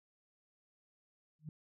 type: tone with exponential growth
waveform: sine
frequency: 153.6 Hz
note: D#3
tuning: 22 cents flat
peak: -38 dBFS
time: 1.39-1.49 s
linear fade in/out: 2 ms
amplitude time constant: 21 ms
effects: none

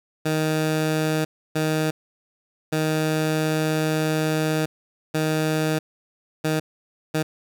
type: tone bursts at uneven times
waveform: 15% pulse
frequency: 156.2 Hz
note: D#3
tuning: 7 cents sharp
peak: -14 dBFS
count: 6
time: 0.25-1.25 / 1.55-1.91 / 2.72-4.66 / 5.14-5.79 / 6.44-6.6 / 7.14-7.23 s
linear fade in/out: 10 ms
effects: none

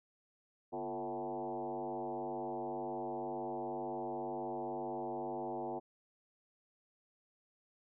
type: tone with frequency modulation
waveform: sine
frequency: 554.4 Hz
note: C#5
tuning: in tune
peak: -37 dBFS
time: 0.72-5.8 s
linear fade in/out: 20 ms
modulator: 102 Hz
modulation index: 3
effects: none

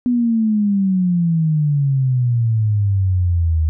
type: exponential sweep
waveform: sine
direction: down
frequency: 248.7 to 77.2 Hz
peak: -13 dBFS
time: 0.06-3.69 s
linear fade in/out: 0 ms
effects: none

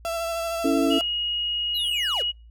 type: tone with vibrato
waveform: 35% pulse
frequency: 668 Hz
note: E5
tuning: 23 cents sharp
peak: -24 dBFS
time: 0.05-1.01 s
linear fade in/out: 0 ms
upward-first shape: sine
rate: 13 Hz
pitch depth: 19 cents each way
type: chord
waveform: sine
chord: A major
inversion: first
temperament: equal with one note detuned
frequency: 277.2 / 329.6 / 446.4 Hz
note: C#4 / E4 / A4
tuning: 0 / 0 / +25 cents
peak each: -21 / -24 / -27 dBFS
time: 0.64-0.99 s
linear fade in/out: 10 ms
type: tone with pitch glide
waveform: sine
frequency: 2883 to 2901 Hz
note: F#7 to F#7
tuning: -46 to -35 cents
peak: -23 dBFS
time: 0.9-2.32 s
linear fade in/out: 20 ms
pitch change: +11 cents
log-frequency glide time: 1.64-2.15 s
type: linear sweep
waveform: square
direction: down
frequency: 4186 to 348.3 Hz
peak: -30 dBFS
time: 1.74-2.23 s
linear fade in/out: 20 ms
effects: noise-tail reverb RT60 0.3 s tail -26 dB re dry + added 57 Hz sine -45 dBFS peak until 2.5 s

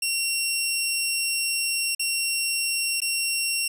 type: tone with dropouts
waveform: 15% pulse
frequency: 2739 Hz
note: F7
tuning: 34 cents flat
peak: -16 dBFS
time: 0.02-3.68 s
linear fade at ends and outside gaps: 5 ms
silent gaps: 1.95-1.994 / 3.004-3.017 s
effects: none

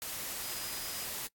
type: tone in noise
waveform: sine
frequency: 4978 Hz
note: D#8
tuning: in tune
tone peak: -46 dBFS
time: 0.43-1.05 s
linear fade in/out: 0 ms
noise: white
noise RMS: -39 dBFS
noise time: 0.02-1.27 s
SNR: -10 dB
effects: noise-tail reverb RT60 0.1 s tail -23 dB re dry + AAC 64 kbps

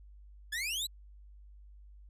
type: exponential sweep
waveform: sawtooth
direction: up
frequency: 1672 to 4094 Hz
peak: -30 dBFS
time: 0.52-0.87 s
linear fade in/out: 10 ms
effects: added 50 Hz sine -51 dBFS peak until 2.09 s + resampled to 32000 Hz

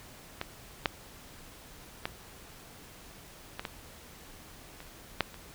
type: clicks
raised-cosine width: 0.3 ms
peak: -17 / -9 / -15 / -19 / -18 / -28 / -9 / -30 dBFS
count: 8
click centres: 0.414 / 0.858 / 2.055 / 3.595 / 3.652 / 4.804 / 5.207 / 5.343 s
effects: pink hiss -51 dBFS RMS until 5.54 s

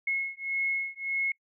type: beating tone pair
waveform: sine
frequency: 2173 / 2174.7 Hz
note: C#7 / C#7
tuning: -35 / -34 cents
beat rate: 1.7 Hz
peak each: -31 dBFS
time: 0.07-1.32 s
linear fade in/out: 5 ms
effects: noise-tail reverb RT60 0.1 s tail -23 dB re dry

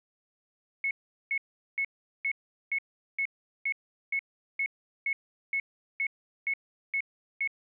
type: tone bursts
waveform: sine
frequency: 2194 Hz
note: C#7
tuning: 18 cents flat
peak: -26 dBFS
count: 15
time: 0.84-7.475 s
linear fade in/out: 2 ms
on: 69 ms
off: 400 ms
effects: none

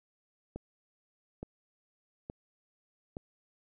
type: click train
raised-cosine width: 2 ms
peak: -26 dBFS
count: 4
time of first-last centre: 0.56-3.169 s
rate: 1.15 Hz
effects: none

